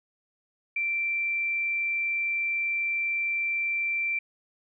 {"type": "tone", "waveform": "sine", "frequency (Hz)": 2349, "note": "D7", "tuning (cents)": 0, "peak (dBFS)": -25, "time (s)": [0.76, 4.19], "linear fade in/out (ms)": 5, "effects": []}